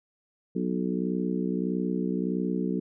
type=harmonic tone with a mistuned harmonic; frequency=61.6 Hz; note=B1; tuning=4 cents flat; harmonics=3 / 4 / 5 / 6 / 7; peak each=-29 / -31 / -33 / -35 / -36 dBFS; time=0.55-2.8 s; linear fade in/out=10 ms; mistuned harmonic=7; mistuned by=+26 cents; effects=none